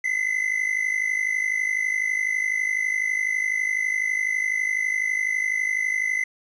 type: tone pair together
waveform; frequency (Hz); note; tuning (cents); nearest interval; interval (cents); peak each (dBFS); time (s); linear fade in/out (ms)
triangle; 2018 / 2070; B6 / C7; +37 / -19; unison; 44; -22 / -24; 0.04-6.24; 5
effects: resampled to 22050 Hz + 9-bit